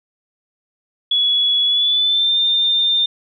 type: tone with pitch glide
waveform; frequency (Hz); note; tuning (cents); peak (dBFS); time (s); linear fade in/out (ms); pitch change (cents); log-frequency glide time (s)
sine; 3384 to 3606; G#7 to A7; +32 to +42; -13; 1.11-3.06; 5; +110; 1.66-2.36
effects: none